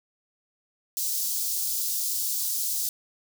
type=high-pass noise; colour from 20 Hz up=white; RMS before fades=-28 dBFS; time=0.97-2.89 s; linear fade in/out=0 ms; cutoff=4600 Hz; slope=24 dB/octave; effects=none